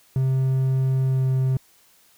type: tone with pitch glide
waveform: triangle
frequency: 132 to 131.09 Hz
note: C3 to C3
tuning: +16 to +4 cents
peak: -16 dBFS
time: 0.16-1.57 s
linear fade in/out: 2 ms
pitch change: -12 cents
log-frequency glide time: 1.08-1.25 s
effects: white hiss -57 dBFS RMS until 2.17 s